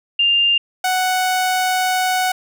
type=tone pair in turn; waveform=sine / sawtooth; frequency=2799 / 741.4 Hz; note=F7 / F#5; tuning=+3 / +3 cents; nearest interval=octave + major seventh; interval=2300 cents; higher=first; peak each=-12 dBFS; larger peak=neither; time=0.19-0.58 / 0.84-2.32 s; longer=second; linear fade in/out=5 ms; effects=none